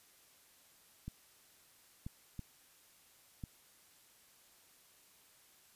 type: clicks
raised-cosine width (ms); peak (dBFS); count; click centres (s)
5; -30; 4; 1.08 / 2.065 / 2.393 / 3.438
effects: white hiss -65 dBFS RMS until 5.75 s + resampled to 32000 Hz